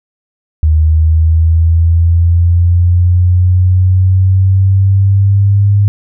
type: linear sweep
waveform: sine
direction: up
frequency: 77.5 to 101.8 Hz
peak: -5 dBFS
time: 0.63-5.88 s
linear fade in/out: 0 ms
effects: none